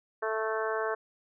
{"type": "harmonic tone", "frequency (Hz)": 219.9, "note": "A3", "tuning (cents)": -1, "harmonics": [2, 3, 4, 5, 6, 7, 8], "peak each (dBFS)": [-32, -35, -39, -36, -40, -37, -42], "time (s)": [0.22, 0.95], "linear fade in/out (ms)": 10, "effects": []}